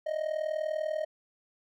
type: tone with amplitude modulation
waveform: triangle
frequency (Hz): 622.3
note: D#5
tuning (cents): 0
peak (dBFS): -24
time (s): 0.06-1.05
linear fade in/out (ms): 10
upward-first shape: sine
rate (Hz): 40.1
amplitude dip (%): 80
effects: none